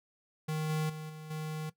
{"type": "tone with level steps", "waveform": "square", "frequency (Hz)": 155.56, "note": "D#3", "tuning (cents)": 0, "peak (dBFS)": [-32, -30, -40, -44, -36], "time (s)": [0.48, 1.7], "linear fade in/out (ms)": 10, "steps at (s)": [0.69, 0.89, 1.09, 1.3], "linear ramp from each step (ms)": 10, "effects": ["noise-tail reverb RT60 0.1 s tail -17 dB re dry"]}